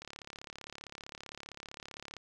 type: click train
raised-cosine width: 0.2 ms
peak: -27 dBFS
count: 77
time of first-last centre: 0.02-2.167 s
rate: 35.4 Hz
effects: none